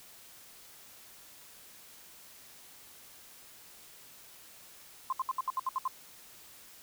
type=tone bursts; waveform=sine; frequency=1046.5 Hz; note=C6; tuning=in tune; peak=-28 dBFS; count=9; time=5.1-5.878 s; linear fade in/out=2 ms; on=26 ms; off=68 ms; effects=white hiss -54 dBFS RMS until 6.82 s